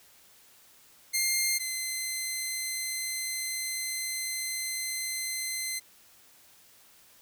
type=tone pair in turn; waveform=10% pulse; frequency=2108 / 2062 Hz; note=C7 / C7; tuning=+12 / -26 cents; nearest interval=unison; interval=38 cents; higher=first; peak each=-16 / -22 dBFS; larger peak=first; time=1.13-1.59 / 1.59-5.8 s; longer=second; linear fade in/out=20 ms; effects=white hiss -58 dBFS RMS until 7.21 s